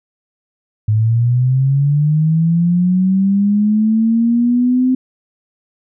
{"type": "linear sweep", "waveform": "sine", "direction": "up", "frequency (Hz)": [105.7, 258.7], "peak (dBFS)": -10, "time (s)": [0.88, 4.95], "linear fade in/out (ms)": 5, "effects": []}